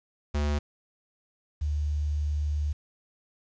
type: tone pair in turn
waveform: square / sine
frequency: 73.42 / 74.36 Hz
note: D2 / D2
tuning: 0 / +22 cents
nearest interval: unison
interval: 22 cents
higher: second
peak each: -25 dBFS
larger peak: neither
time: 0.34-0.59 / 1.61-2.73 s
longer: second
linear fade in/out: 10 ms
effects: resampled to 16000 Hz + 9-bit